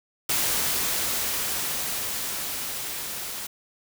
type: noise with level ramp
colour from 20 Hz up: white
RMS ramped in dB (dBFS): -24 to -34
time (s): 0.29-3.47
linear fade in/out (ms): 5
effects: none